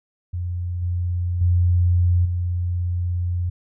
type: tone with level steps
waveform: sine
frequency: 88.3 Hz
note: F2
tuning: 20 cents sharp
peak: -23 / -20 / -14 / -20 dBFS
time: 0.33-3.5 s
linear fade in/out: 10 ms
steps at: 0.82 / 1.41 / 2.25 s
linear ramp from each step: 5 ms
effects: none